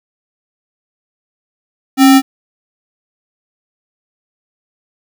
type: tone with sample-and-hold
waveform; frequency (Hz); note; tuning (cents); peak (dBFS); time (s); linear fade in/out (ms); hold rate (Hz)
sine; 271.3; C#4; -37; -3; 1.97-2.22; 50; 1050
effects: none